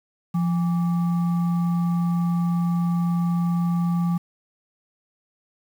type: tone with frequency modulation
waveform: sine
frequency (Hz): 172.8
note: F3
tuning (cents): -18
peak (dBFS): -19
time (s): 0.34-4.18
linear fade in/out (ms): 10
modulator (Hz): 989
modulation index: 0.25
effects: 8-bit